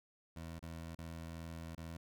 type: tone with dropouts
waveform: 20% pulse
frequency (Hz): 82.41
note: E2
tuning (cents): 0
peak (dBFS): -40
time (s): 0.36-1.97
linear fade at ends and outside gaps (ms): 5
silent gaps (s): 0.593-0.626 / 0.95-0.987 / 1.751-1.777
effects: none